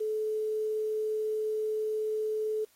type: tone with quantisation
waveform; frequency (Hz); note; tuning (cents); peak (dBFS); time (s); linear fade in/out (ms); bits
sine; 431.7; A4; -33; -28; 0-2.65; 10; 9
effects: white hiss -65 dBFS RMS until 2.75 s + AAC 48 kbps